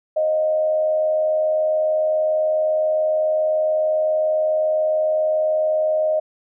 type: tone with frequency modulation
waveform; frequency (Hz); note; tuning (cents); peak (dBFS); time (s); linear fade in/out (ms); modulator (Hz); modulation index
sine; 622.3; D#5; 0; -16; 0.16-6.2; 10; 87.2; 0.32
effects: none